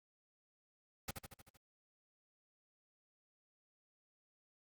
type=noise with echo; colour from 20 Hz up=pink; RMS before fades=-41 dBFS; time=1.08-1.11 s; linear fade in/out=5 ms; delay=77 ms; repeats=6; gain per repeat=-4 dB; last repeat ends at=1.572 s; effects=Opus 48 kbps